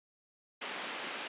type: band-pass noise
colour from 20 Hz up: white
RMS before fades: -41 dBFS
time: 0.61-1.28 s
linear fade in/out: 10 ms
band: 220 to 3300 Hz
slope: 24 dB/octave
effects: resampled to 8000 Hz